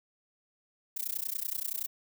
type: noise with amplitude modulation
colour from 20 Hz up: violet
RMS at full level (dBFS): -31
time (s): 0.96-1.87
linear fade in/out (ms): 10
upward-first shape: sine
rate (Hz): 30.6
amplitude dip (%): 100
effects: none